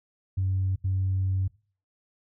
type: tone bursts at uneven times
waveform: sine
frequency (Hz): 94.8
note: F#2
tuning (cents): +43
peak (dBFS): -22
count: 2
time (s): 0.37-0.76 / 0.84-1.48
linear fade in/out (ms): 10
effects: noise-tail reverb RT60 0.4 s tail -22 dB re dry + tanh soft clip ceiling -19 dBFS